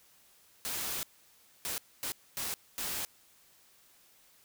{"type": "noise bursts at uneven times", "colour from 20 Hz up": "white", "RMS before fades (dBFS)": -36, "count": 5, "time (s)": [[0.65, 1.03], [1.65, 1.78], [2.03, 2.12], [2.37, 2.54], [2.78, 3.05]], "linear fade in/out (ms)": 0, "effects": ["white hiss -63 dBFS RMS until 4.44 s"]}